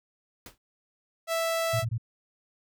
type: noise with exponential decay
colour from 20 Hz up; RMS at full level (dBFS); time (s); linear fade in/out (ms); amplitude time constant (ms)
pink; -39; 0.46-0.58; 2; 25
type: tone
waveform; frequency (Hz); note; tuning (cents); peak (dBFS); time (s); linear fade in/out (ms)
sawtooth; 659.3; E5; 0; -22; 1.27-1.85; 50
type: tone bursts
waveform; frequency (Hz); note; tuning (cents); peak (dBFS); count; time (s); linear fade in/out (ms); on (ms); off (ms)
sine; 114.7; A#2; -28; -26; 3; 1.73-1.981; 10; 69; 22
effects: none